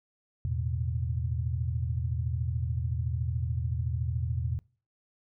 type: chord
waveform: sine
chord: E suspended fourth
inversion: none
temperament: just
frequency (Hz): 82.41 / 109.88 / 123.61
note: E2 / A2 / B2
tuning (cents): 0 / -2 / +2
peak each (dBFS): -31 / -34 / -32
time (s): 0.45-4.59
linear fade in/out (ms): 0
effects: noise-tail reverb RT60 0.4 s tail -24 dB re dry